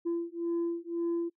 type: beating tone pair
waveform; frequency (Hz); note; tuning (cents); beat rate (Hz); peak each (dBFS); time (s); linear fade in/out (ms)
sine; 338.5 / 340.4; E4 / F4; +46 / -44; 1.9; -31; 0.05-1.3; 20
effects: noise-tail reverb RT60 0.1 s tail -25 dB re dry + tanh soft clip ceiling -26 dBFS